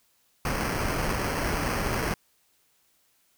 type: noise with sample-and-hold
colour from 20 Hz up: pink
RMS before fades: -28 dBFS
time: 0.45-2.14 s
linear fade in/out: 2 ms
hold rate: 3675 Hz
effects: white hiss -67 dBFS RMS until 3.37 s